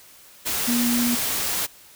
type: tone in noise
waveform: sine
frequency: 240 Hz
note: B3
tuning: 49 cents flat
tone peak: -20 dBFS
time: 0.67-1.16 s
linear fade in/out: 20 ms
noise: white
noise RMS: -25 dBFS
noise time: 0.45-1.67 s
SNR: +2 dB
effects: white hiss -49 dBFS RMS until 1.95 s